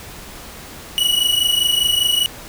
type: tone pair together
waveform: 45% pulse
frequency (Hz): 2915 / 2940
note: F#7 / F#7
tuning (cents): -26 / -12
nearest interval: unison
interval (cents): 14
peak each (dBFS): -17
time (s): 0.98-2.26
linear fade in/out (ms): 0
effects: pink hiss -36 dBFS RMS until 2.48 s